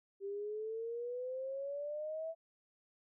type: exponential sweep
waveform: sine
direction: up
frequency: 392 to 659.3 Hz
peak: -38 dBFS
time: 0.2-2.35 s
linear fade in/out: 50 ms
effects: none